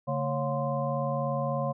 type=tone cluster; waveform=sine; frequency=141.6 / 225.1 / 550 / 711 / 1040 Hz; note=C#3 / A3 / C#5 / F5 / C6; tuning=+37 / +40 / -14 / +31 / -11 cents; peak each=-31 / -36 / -31 / -35 / -35 dBFS; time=0.07-1.73 s; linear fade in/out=20 ms; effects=none